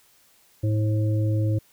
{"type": "harmonic tone", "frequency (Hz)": 107.4, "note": "A2", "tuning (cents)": -41, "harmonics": [1, 3, 5], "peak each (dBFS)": [-20, -30, -34], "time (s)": [0.63, 1.59], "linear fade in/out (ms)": 10, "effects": ["white hiss -59 dBFS RMS until 1.72 s"]}